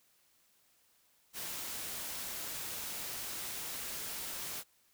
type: noise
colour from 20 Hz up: white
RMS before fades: -41 dBFS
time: 1.33-4.64 s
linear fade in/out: 50 ms
effects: white hiss -70 dBFS RMS until 4.93 s